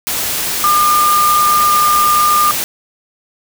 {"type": "tone in noise", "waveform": "sine", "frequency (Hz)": 1205, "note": "D6", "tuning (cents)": 44, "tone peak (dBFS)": -9, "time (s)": [0.64, 2.51], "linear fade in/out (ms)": 0, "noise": "white", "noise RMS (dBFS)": -18, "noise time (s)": [0.07, 2.64], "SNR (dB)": 6, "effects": []}